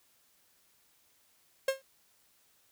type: tone with exponential decay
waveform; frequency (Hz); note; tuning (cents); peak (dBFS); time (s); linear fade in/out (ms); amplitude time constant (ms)
45% pulse; 536; C5; +42; -23; 1.68-1.82; 5; 29
effects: white hiss -68 dBFS RMS until 2.71 s